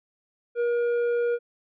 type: tone with tanh clipping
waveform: triangle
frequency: 476.3 Hz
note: A#4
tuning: 37 cents sharp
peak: -23 dBFS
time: 0.55-1.39 s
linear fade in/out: 50 ms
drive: 11 dB
effects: none